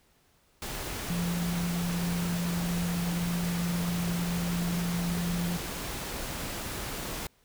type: tone in noise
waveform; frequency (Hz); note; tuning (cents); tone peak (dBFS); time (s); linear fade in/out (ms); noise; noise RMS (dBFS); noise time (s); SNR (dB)
sine; 173.1; F3; -15; -28; 1.1-5.57; 2; pink; -36; 0.62-7.27; +5
effects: pink hiss -66 dBFS RMS until 7.44 s